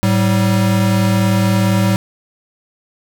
square tone pair together, 107.6 / 191.72 Hz, A2 / G3, -38 / -38 cents, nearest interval minor seventh, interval 1000 cents, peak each -15 dBFS, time 0.03-1.96 s, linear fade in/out 0 ms, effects none

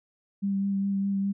sine tone with vibrato, 197.2 Hz, G3, 11 cents sharp, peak -24 dBFS, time 0.42-1.33 s, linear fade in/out 20 ms, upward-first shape sine, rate 4.9 Hz, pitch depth 15 cents each way, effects none

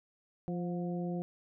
harmonic tone with a mistuned harmonic, 174.61 Hz, F3, in tune, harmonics 1 / 2 / 3 / 4, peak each -34 / -40 / -44 / -46 dBFS, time 0.48-1.22 s, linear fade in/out 0 ms, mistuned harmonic 4, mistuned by +44 cents, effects none

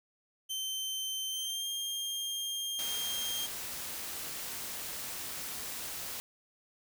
sawtooth tone with pitch glide, 3100 to 3206 Hz, G7 to G7, -20 to +38 cents, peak -31 dBFS, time 0.49-3.47 s, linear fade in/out 20 ms, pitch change +58 cents, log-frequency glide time 1.29-1.67 s
white noise, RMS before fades -40 dBFS, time 2.79-6.2 s, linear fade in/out 0 ms
effects none

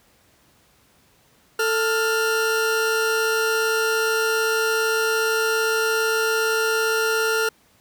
40% pulse tone pair together, 443.3 / 1407.4 Hz, A4 / F6, +13 / +13 cents, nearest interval octave + minor sixth, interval 2000 cents, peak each -21 dBFS, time 1.59-7.49 s, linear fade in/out 5 ms, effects pink hiss -58 dBFS RMS until 7.8 s + high-pass 60 Hz 12 dB/octave

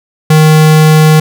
square tone, 155.56 Hz, D#3, in tune, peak -3 dBFS, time 0.3-1.2 s, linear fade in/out 5 ms, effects none

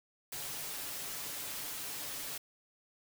white noise with comb filter, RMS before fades -41 dBFS, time 0.32-2.38 s, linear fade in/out 5 ms, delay 7 ms, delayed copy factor +0.5, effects none

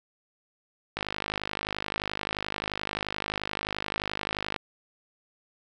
click train, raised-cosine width 0.3 ms, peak -13 dBFS, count 186, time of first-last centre 0.97-4.562 s, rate 51.5 Hz, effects 9-bit

